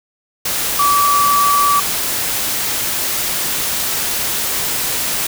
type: tone in noise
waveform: sine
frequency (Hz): 1152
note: D6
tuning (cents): -34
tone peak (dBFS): -11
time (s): 0.79-1.8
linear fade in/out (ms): 5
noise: white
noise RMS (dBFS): -19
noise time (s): 0.45-5.27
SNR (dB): +5
effects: none